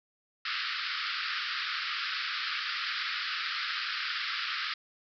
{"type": "band-pass noise", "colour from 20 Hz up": "pink", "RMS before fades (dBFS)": -34, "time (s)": [0.45, 4.74], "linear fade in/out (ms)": 5, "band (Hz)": [1200, 5100], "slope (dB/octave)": 96, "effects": []}